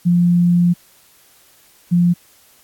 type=tone pair in turn; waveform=sine; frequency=174.61 / 174.61 Hz; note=F3 / F3; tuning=0 / 0 cents; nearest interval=unison; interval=0 cents; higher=neither; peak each=-10 dBFS; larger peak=neither; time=0.05-0.74 / 1.91-2.14 s; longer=first; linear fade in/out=20 ms; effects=white hiss -51 dBFS RMS until 2.63 s + AAC 64 kbps